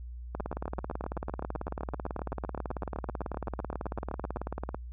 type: two click trains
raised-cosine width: 1 ms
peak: -21 / -20 dBFS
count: 32 / 81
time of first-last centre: 0.4-4.369 / 0.35-4.746 s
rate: 7.81 / 18.2 Hz
effects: added 60 Hz sine -39 dBFS peak until 4.92 s